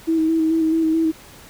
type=tone with vibrato; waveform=sine; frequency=321.8 Hz; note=E4; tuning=42 cents flat; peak=-15 dBFS; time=0.07-1.12 s; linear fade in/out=20 ms; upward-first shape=square; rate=4.6 Hz; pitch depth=21 cents each way; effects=pink hiss -44 dBFS RMS until 1.49 s